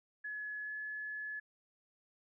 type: tone with pitch glide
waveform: sine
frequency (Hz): 1699 to 1709.8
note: G#6 to G#6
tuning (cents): +39 to +50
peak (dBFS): -39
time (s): 0.24-1.4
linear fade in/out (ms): 10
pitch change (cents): +11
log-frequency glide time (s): 0.62-0.71
effects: none